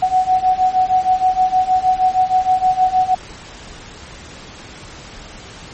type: beating tone pair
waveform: sine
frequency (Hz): 740 / 746.4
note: F#5 / F#5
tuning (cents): 0 / +15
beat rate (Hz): 6.4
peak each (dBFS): -16 / -14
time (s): 0.02-3.15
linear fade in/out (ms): 10
effects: pink hiss -36 dBFS RMS until 5.73 s + MP3 32 kbps